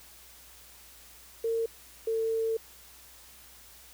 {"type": "tone pair in turn", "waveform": "sine", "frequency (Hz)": [455.6, 449.1], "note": ["A#4", "A4"], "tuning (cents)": [-40, 35], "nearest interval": "unison", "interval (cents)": 25, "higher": "first", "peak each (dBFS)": -26, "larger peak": "neither", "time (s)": [[1.44, 1.66], [2.07, 2.57]], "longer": "second", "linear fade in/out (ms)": 5, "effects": ["added 60 Hz sine -61 dBFS peak until 3.93 s", "white hiss -53 dBFS RMS until 3.93 s"]}